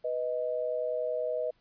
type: tone pair together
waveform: sine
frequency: 493.9 / 624.6 Hz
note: B4 / D#5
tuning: 0 / +7 cents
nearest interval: major third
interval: 407 cents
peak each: -32 / -31 dBFS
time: 0.04-1.51 s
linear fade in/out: 10 ms
effects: pink hiss -70 dBFS RMS until 1.6 s + resampled to 11025 Hz